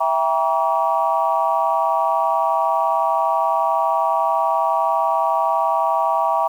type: chord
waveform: sine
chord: E diminished seventh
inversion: none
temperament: just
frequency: 659.3 / 791.1 / 949.3 / 1139.2 Hz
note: E5 / G5 / Bb5 / Db6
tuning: 0 / +16 / +31 / +47 cents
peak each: -21 / -21 / -20 / -22 dBFS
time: 0-6.48 s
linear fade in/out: 10 ms
effects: tanh soft clip ceiling -5 dBFS + 8-bit